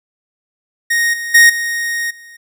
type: tone with level steps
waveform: 45% pulse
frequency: 1864.7 Hz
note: A#6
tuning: in tune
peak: -12 / -21 / -4 / -17 / -36 dBFS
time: 0.9-2.37 s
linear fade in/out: 10 ms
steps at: 1.13 / 1.34 / 1.49 / 2.1 s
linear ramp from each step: 10 ms
effects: none